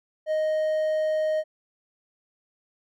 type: tone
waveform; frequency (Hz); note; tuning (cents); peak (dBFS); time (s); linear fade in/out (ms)
triangle; 622.3; D#5; 0; -20; 0.26-1.44; 50
effects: none